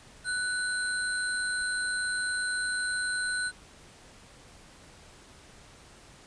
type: tone cluster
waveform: sine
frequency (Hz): 1487 / 4104 / 8650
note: F#6 / C8 / C#9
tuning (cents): +8 / -34 / -43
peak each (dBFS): -29 / -37 / -36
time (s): 0.24-3.52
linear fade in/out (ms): 50
effects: pink hiss -53 dBFS RMS until 6.26 s + resampled to 22050 Hz